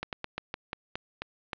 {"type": "slowing click train", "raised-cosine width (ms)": 0.3, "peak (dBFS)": -17, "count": 9, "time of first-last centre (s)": [0.03, 1.532], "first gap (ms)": 98, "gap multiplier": 1.18, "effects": ["resampled to 11025 Hz", "8-bit"]}